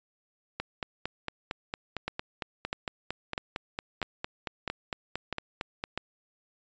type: two click trains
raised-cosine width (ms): 0.3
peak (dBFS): -16 / -15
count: 24 / 7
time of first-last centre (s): 0.6-5.839 / 2.08-5.976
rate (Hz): 4.39 / 1.54
effects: resampled to 16000 Hz